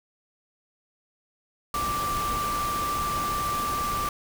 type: tone in noise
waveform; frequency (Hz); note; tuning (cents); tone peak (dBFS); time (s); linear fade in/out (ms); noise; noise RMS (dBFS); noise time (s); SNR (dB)
sine; 1174.7; D6; 0; -26; 1.74-4.09; 2; pink; -33; 1.74-4.09; +4
effects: none